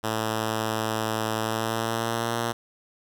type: tone with pitch glide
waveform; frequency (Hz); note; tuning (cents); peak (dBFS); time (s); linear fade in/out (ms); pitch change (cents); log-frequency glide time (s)
5% pulse; 110.4 to 116.76; A2 to A#2; +6 to +3; -14; 0.03-2.53; 20; +97; 1.39-2.37
effects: none